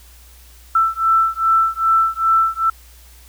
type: beating tone pair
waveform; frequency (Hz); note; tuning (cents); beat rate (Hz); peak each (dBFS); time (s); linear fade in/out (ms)
sine; 1329 / 1331.5; E6 / E6; +14 / +17; 2.5; -16; 0.75-2.7; 5
effects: added 60 Hz sine -43 dBFS peak until 3.28 s + white hiss -48 dBFS RMS until 3.28 s